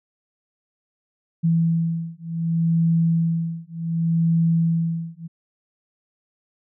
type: beating tone pair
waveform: sine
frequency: 165.3 / 165.97 Hz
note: E3 / E3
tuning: +5 / +12 cents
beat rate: 0.67 Hz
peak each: -21 dBFS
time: 1.43-5.28 s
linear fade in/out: 20 ms
effects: none